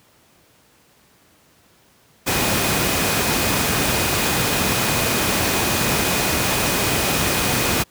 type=tone in noise; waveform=sine; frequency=2489 Hz; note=D#7; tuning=in tune; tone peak=-30 dBFS; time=2.26-7.84 s; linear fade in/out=20 ms; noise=pink; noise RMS=-19 dBFS; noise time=2.26-7.84 s; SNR=-14 dB; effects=pink hiss -55 dBFS RMS until 7.9 s + high-pass 80 Hz 12 dB/octave